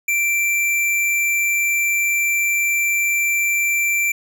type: tone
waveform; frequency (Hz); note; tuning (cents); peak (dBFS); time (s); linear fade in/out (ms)
square; 2349; D7; 0; -17; 0.08-4.12; 5
effects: none